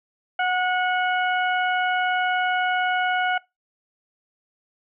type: harmonic tone with a mistuned harmonic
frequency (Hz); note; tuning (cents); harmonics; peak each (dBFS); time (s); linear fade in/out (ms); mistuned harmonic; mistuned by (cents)
734; F#5; -14; 1 / 2 / 3 / 4; -22 / -24 / -30 / -33; 0.39-3.38; 5; 2; -15
effects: noise-tail reverb RT60 0.2 s tail -22 dB re dry